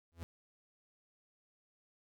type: tone with exponential growth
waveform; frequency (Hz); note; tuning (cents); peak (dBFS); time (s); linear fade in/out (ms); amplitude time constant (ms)
45% pulse; 84; E2; +33; -38; 0.12-0.23; 0; 23
effects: none